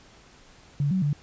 sine tone with pitch steps, 143.2 / 187.7 / 145.6 Hz, D3 / F#3 / D3, -43 / +25 / -15 cents, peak -21 dBFS, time 0.8-1.13 s, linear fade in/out 2 ms, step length 110 ms, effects pink hiss -53 dBFS RMS until 1.22 s + resampled to 16000 Hz

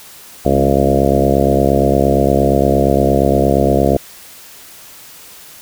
harmonic tone with a mistuned harmonic, 68.6 Hz, C#2, 17 cents flat, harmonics 1 / 2 / 3 / 4 / 5 / 6 / 7 / 8 / 9 / 10, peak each -19 / -19 / -19 / -19 / -19 / -19 / -19 / -19 / -19 / -19 dBFS, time 0.45-3.97 s, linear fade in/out 5 ms, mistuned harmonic 3, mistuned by +27 cents, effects white hiss -38 dBFS RMS until 5.61 s

